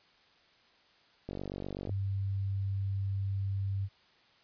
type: click train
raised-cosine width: 2 ms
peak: -25 dBFS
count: 30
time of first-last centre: 1.29-1.894 s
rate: 48 Hz
type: tone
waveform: sine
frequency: 98 Hz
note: G2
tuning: in tune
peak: -30 dBFS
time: 1.87-3.89 s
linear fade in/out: 50 ms
effects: white hiss -64 dBFS RMS until 4.43 s + resampled to 11025 Hz